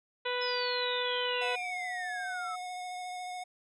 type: harmonic tone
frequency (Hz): 493.9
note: B4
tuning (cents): 0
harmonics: 1 / 2 / 3 / 4 / 5 / 6 / 7 / 8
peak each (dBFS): -34 / -37 / -39 / -40 / -41 / -42 / -42 / -43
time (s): 0.25-1.56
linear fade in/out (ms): 10
type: exponential sweep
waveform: sine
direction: down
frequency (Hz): 5210 to 1279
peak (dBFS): -36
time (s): 0.41-2.56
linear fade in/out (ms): 10
type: tone with vibrato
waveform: square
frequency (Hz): 727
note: F#5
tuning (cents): -31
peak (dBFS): -38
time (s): 1.41-3.44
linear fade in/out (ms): 10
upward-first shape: triangle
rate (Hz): 14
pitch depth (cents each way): 16
effects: resampled to 24000 Hz